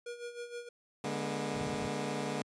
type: tone with tremolo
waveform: square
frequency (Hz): 478.5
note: A#4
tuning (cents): +45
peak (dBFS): -39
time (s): 0.06-0.69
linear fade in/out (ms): 5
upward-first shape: sine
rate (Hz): 6.4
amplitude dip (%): 70
type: chord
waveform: 15% pulse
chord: G# diminished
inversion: second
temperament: equal with one note detuned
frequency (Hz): 146.83 / 207.7 / 241.2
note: D3 / G#3 / B3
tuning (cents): 0 / 0 / -41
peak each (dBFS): -32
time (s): 1.04-2.42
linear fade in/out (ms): 2
type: low-pass noise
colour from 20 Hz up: white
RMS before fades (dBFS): -43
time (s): 1.52-1.9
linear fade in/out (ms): 50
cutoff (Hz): 170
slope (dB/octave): 48
effects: high-pass 80 Hz 12 dB/octave + resampled to 22050 Hz